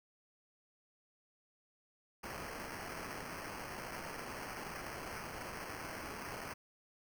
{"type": "noise with sample-and-hold", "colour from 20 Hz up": "white", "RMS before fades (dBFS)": -45, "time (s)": [2.23, 6.54], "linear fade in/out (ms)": 10, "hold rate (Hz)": 3675, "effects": []}